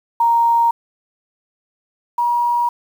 sine tone pair in turn, 932.3 / 955.7 Hz, A#5 / A#5, 0 / +43 cents, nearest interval unison, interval 43 cents, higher second, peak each -11 / -14 dBFS, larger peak first, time 0.2-0.71 / 2.18-2.69 s, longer neither, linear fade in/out 5 ms, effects 7-bit

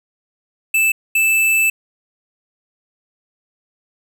square tone bursts at uneven times, 2637 Hz, E7, in tune, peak -13 dBFS, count 2, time 0.74-0.92 / 1.15-1.7 s, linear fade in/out 5 ms, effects none

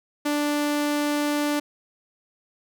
sawtooth tone, 293.7 Hz, D4, in tune, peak -18 dBFS, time 0.25-1.6 s, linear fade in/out 10 ms, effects none

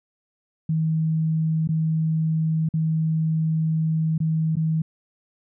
sine tone with dropouts, 159.4 Hz, D#3, 42 cents sharp, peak -19 dBFS, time 0.69-4.82 s, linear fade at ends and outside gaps 5 ms, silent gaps 1.675-1.689 / 2.689-2.738 / 4.18-4.202 / 4.556-4.567 s, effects none

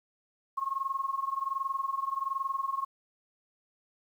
sine tone with amplitude modulation, 1083 Hz, C#6, 41 cents flat, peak -26 dBFS, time 0.57-2.85 s, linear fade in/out 10 ms, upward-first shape sine, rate 21.3 Hz, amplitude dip 85%, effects 10-bit

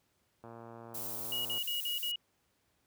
click train, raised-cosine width 1 ms, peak -35 dBFS, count 133, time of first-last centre 0.44-1.578 s, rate 116 Hz
violet noise, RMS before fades -40 dBFS, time 0.94-2.12 s, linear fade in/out 10 ms
sine tone bursts, 2899 Hz, F#7, 36 cents flat, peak -33 dBFS, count 5, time 1.32-2.158 s, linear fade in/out 2 ms, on 130 ms, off 47 ms
effects pink hiss -75 dBFS RMS until 2.86 s + high-pass 60 Hz 12 dB/octave

